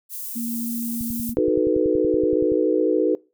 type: high-pass noise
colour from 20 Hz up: white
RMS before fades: -32 dBFS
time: 0.09-1.34 s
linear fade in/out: 50 ms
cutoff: 11000 Hz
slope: 12 dB/octave
type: tone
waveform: sine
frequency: 233.1 Hz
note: A#3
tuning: in tune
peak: -25 dBFS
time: 0.35-1.35 s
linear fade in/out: 20 ms
type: click train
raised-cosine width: 5 ms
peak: -22 dBFS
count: 17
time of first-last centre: 1.01-2.519 s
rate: 10.6 Hz
type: chord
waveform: sine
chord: B dominant seventh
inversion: first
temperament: equal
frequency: 311.1 / 370 / 440 / 493.9 Hz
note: D#4 / F#4 / A4 / B4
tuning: 0 / 0 / 0 / 0 cents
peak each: -22 dBFS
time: 1.37-3.15 s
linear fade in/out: 0 ms
effects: noise-tail reverb RT60 0.3 s tail -23 dB re dry